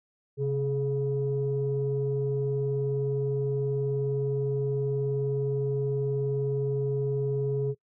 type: tone pair together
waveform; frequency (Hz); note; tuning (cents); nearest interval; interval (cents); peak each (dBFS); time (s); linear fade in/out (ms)
sine; 133.92 / 420.9; C3 / G#4; +41 / +23; octave + minor sixth; 1982; -27; 0.37-7.75; 50
effects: noise-tail reverb RT60 0.1 s tail -24 dB re dry + tanh soft clip ceiling -18 dBFS